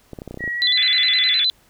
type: clicks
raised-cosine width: 2 ms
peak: -19 dBFS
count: 10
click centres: 0.133 / 0.188 / 0.219 / 0.277 / 0.31 / 0.343 / 0.374 / 0.407 / 0.44 / 0.477 s
type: tone with pitch glide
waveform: sine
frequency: 1911 to 2020 Hz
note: A#6 to B6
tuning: +43 to +39 cents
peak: -22 dBFS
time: 0.39-1.36 s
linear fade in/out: 50 ms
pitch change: +96 cents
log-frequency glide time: 0.55-0.8 s
type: tone with vibrato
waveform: sine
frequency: 3729 Hz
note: A#7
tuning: in tune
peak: -15 dBFS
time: 0.62-1.5 s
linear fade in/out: 0 ms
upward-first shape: square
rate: 9.7 Hz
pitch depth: 130 cents each way
type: band-pass noise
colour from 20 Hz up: pink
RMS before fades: -29 dBFS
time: 0.76-1.45 s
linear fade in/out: 20 ms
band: 1700 to 2800 Hz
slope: 48 dB/octave
effects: pink hiss -56 dBFS RMS until 1.69 s